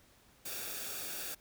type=noise with comb filter; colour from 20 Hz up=white; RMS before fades=-41 dBFS; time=0.45-1.35 s; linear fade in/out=10 ms; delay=0.98 ms; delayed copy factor=-0.6; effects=pink hiss -64 dBFS RMS until 1.4 s